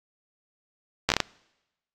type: slowing click train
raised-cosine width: 0.2 ms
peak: -3 dBFS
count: 6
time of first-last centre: 1.09-1.203 s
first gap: 12 ms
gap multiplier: 1.32
effects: noise-tail reverb RT60 1.0 s tail -26 dB re dry + AAC 64 kbps